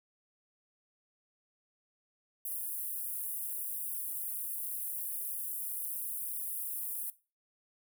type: high-pass noise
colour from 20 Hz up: pink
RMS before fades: -38 dBFS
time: 2.45-7.1 s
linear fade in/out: 2 ms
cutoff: 9900 Hz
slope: 48 dB/octave
effects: noise-tail reverb RT60 0.3 s tail -17 dB re dry